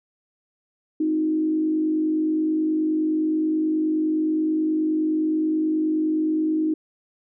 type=tone with frequency modulation; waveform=sine; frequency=313 Hz; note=D#4; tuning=10 cents sharp; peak=-19 dBFS; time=1-6.74 s; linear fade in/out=5 ms; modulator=49.5 Hz; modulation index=0.43; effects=none